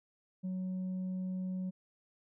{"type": "tone with tanh clipping", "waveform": "sine", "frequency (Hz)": 185.4, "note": "F#3", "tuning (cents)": 4, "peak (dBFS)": -35, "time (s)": [0.43, 1.71], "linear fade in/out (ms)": 20, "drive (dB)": 2, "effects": []}